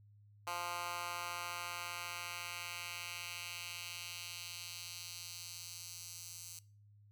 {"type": "tone with high-pass filter sweep", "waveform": "10% pulse", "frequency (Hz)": 174.61, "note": "F3", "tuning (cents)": 0, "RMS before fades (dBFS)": -45, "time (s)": [0.47, 6.59], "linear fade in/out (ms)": 2, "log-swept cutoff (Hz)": [1000, 6400], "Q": 1.3, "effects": ["noise-tail reverb RT60 0.4 s tail -20 dB re dry", "added 103 Hz sine -60 dBFS peak until 7.11 s"]}